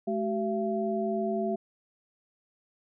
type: tone cluster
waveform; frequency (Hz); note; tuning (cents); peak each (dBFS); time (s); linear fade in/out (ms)
sine; 214.2 / 382.4 / 676; A3 / G4 / E5; -46 / -43 / +43; -31; 0.07-1.56; 10
effects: none